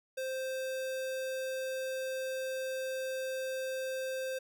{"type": "tone", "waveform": "square", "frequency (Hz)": 523.3, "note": "C5", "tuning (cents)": 0, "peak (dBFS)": -35, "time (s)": [0.17, 4.39], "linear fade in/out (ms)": 10, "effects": []}